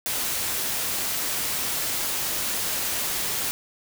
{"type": "noise", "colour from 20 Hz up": "white", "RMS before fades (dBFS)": -27, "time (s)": [0.06, 3.51], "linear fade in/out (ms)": 0, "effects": []}